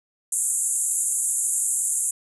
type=band-pass noise; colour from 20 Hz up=pink; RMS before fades=-24 dBFS; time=0.32-2.11 s; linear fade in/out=5 ms; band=7000 to 11000 Hz; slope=96 dB/octave; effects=none